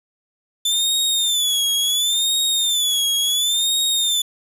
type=tone with vibrato; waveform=sawtooth; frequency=3517 Hz; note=A7; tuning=1 cent flat; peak=-14 dBFS; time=0.65-4.22 s; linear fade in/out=5 ms; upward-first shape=sine; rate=0.71 Hz; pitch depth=110 cents each way; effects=resampled to 32000 Hz + 7-bit